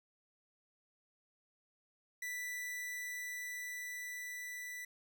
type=tone with level ramp; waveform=45% pulse; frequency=1975.5 Hz; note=B6; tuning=in tune; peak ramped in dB=-39 to -43 dBFS; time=2.22-4.85 s; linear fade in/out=5 ms; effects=none